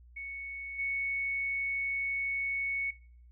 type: tone with level steps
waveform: sine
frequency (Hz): 2217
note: C#7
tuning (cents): 0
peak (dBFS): -38 / -30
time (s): 0.16-2.91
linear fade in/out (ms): 10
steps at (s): 0.78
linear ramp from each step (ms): 20
effects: noise-tail reverb RT60 0.5 s tail -20 dB re dry + added 60 Hz sine -53 dBFS peak until 3.31 s